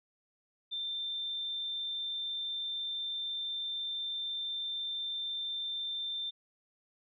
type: tone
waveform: sine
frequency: 3574 Hz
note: A7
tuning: 26 cents sharp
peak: -34 dBFS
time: 0.71-6.31 s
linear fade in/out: 20 ms
effects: none